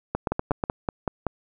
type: two click trains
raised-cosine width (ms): 1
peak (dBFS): -10 / -10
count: 5 / 6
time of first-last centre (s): 0.15-0.638 / 0.32-1.267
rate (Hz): 8.19 / 5.28
effects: none